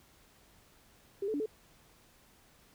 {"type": "tone with pitch steps", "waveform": "sine", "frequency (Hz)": [396.8, 435.6, 289.1, 434.6], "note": ["G4", "A4", "D4", "A4"], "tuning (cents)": [21, -17, -27, -21], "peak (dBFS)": -31, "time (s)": [1.22, 1.46], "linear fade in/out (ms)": 5, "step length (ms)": 60, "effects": ["pink hiss -63 dBFS RMS until 2.74 s"]}